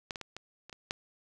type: clicks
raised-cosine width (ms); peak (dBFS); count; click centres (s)
0.2; -18 / -22 / -23 / -24 / -30 / -27 / -15; 7; 0.108 / 0.158 / 0.213 / 0.366 / 0.696 / 0.728 / 0.909
effects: none